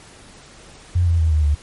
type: tone with pitch steps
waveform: sine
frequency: 88.3 / 84.26 / 80.41 / 76.74 / 73.23 Hz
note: F2 / E2 / E2 / D#2 / D2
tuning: +20 / +38 / -42 / -23 / -4 cents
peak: -13 dBFS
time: 0.95-1.55 s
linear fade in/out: 10 ms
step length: 120 ms
effects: pink hiss -44 dBFS RMS until 1.62 s + MP3 48 kbps